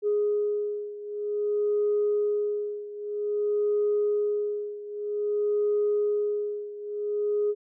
sine beating tone pair, 415.3 / 415.82 Hz, G#4 / G#4, 0 / +2 cents, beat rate 0.52 Hz, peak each -25 / -28 dBFS, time 0.02-7.55 s, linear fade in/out 50 ms, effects tanh soft clip ceiling -17 dBFS

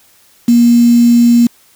sine tone with quantisation, 237.4 Hz, A#3, 32 cents sharp, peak -4 dBFS, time 0.48-1.47 s, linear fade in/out 5 ms, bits 4, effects white hiss -48 dBFS RMS until 1.75 s

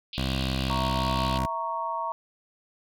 pink band-pass noise, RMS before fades -37 dBFS, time 0.13-1.38 s, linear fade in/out 2 ms, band 2500 to 4700 Hz, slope 96 dB/octave
15% pulse tone with pitch glide, 65.7 to 65.1 Hz, C2 to C2, +8 to -8 cents, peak -20 dBFS, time 0.18-1.46 s, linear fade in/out 0 ms, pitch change -16 cents, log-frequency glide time 0.64-1 s
sine chord, A# diminished, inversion second, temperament equal, 659.3 / 932.3 / 1108.7 Hz, E5 / A#5 / C#6, 0 / 0 / 0 cents, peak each -35 / -30 / -32 dBFS, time 0.7-2.12 s, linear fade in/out 0 ms
effects none

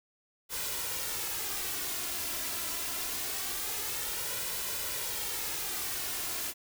white noise with flanger, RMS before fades -35 dBFS, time 0.49-6.54 s, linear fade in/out 50 ms, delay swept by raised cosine 2 to 3 ms, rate 0.24 Hz, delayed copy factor +0.5, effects none

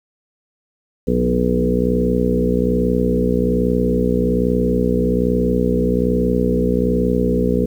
harmonic tone with a mistuned harmonic, 61.2 Hz, B1, 15 cents flat, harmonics 1 / 2 / 3 / 4 / 5 / 6 / 7 / 8, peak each -23 / -28 / -20 / -20 / -27 / -29 / -21 / -22 dBFS, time 1.07-7.66 s, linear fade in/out 10 ms, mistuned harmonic 3, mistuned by -25 cents, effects 8-bit

